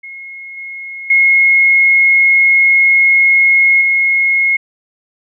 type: tone with level steps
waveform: sine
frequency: 2162 Hz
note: C#7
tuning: 44 cents flat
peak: -27 / -24 / -6 / -9 dBFS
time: 0.03-4.57 s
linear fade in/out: 10 ms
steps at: 0.57 / 1.1 / 3.81 s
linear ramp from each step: 5 ms
effects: none